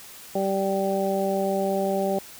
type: harmonic tone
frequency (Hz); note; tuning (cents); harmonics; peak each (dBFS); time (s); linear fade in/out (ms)
194.5; G3; -13; 1 / 2 / 3 / 4; -28 / -27 / -26 / -29; 0.35-2.19; 5
effects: white hiss -44 dBFS RMS until 2.39 s